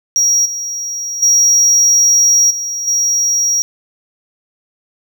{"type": "tone with level steps", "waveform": "triangle", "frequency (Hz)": 5680, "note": "F8", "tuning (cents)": 28, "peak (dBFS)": [-8, -18, -6, -17, -10], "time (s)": [0.16, 3.62], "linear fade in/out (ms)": 0, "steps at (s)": [0.45, 1.22, 2.5, 2.87], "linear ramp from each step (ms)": 10, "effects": []}